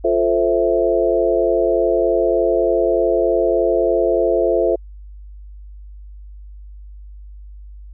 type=chord; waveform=sine; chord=F major seventh; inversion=none; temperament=equal; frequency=349.2 / 440 / 523.3 / 659.3 Hz; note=F4 / A4 / C5 / E5; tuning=0 / 0 / 0 / 0 cents; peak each=-19 dBFS; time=0.04-4.76 s; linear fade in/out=10 ms; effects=added 50 Hz sine -34 dBFS peak until 7.93 s